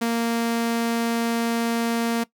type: tone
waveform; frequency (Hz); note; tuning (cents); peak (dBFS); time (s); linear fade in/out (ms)
sawtooth; 231.9; A#3; -9; -17; 0.01-2.24; 10
effects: noise-tail reverb RT60 0.1 s tail -19 dB re dry